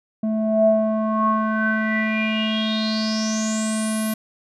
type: tone with low-pass filter sweep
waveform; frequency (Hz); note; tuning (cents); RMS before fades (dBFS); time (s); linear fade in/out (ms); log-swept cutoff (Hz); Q
square; 218.1; A3; -15; -21; 0.23-4.14; 5; 460 to 12000; 8.8
effects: none